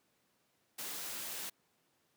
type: noise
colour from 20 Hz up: white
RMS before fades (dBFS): -42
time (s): 0.78-1.5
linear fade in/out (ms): 10
effects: pink hiss -75 dBFS RMS until 2.16 s + high-pass 150 Hz 12 dB/octave